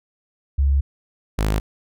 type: tone pair in turn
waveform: sine / sawtooth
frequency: 69.3 / 52.46 Hz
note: C#2 / G#1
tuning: 0 / +18 cents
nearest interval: perfect fourth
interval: 482 cents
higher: first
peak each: -14 dBFS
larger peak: neither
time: 0.58-0.81 / 1.38-1.6 s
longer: first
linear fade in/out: 10 ms
effects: none